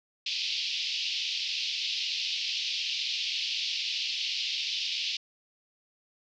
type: band-pass noise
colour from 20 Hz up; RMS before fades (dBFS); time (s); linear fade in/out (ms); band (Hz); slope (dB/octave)
pink; -32; 0.26-5.17; 5; 2600 to 5200; 48
effects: none